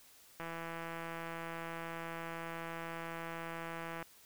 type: click train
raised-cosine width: 0.5 ms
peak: -28 dBFS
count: 603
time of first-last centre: 0.4-4.027 s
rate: 166 Hz
effects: white hiss -61 dBFS RMS until 4.25 s